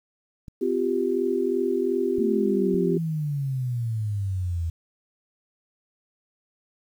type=clicks; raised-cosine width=5 ms; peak=-27 dBFS; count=3; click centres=0.482 / 2.184 / 2.744 s
type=chord; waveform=sine; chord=C suspended fourth; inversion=none; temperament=equal with one note detuned; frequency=255.9 / 349.2 / 392 Hz; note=C4 / F4 / G4; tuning=-38 / 0 / 0 cents; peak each=-28 / -26 / -24 dBFS; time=0.61-2.98 s; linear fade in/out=10 ms
type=exponential sweep; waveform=sine; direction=down; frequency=232.2 to 81.3 Hz; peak=-24 dBFS; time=2.19-4.7 s; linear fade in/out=5 ms
effects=9-bit